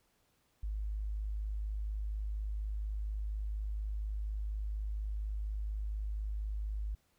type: tone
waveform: sine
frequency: 52.1 Hz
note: G#1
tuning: 6 cents sharp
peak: -34 dBFS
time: 0.63-6.95 s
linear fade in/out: 5 ms
effects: pink hiss -74 dBFS RMS until 7.18 s